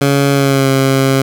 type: tone with pitch glide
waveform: 15% pulse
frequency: 140 to 134.76 Hz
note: C#3 to C#3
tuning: +18 to -49 cents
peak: -3 dBFS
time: 0.01-1.22 s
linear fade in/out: 5 ms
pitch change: -67 cents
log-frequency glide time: 0.32-0.69 s
effects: none